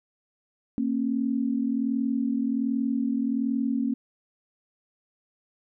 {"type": "tone pair together", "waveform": "sine", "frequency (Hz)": [230.9, 272.2], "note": ["A#3", "C#4"], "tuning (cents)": [-16, -31], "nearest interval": "minor third", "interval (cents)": 285, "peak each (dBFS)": -26, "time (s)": [0.78, 3.94], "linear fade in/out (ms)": 0, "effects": []}